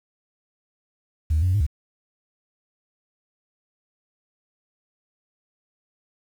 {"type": "tone with pitch steps", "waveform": "sine", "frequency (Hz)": [77.7, 78.4, 91.1, 92.1, 104.1, 72.5], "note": ["D#2", "D#2", "F#2", "F#2", "G#2", "D2"], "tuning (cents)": [-2, 14, -26, -7, 5, -22], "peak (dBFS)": -16, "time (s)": [1.3, 1.666], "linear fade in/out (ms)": 10, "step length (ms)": 61, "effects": ["tanh soft clip ceiling -14 dBFS", "8-bit"]}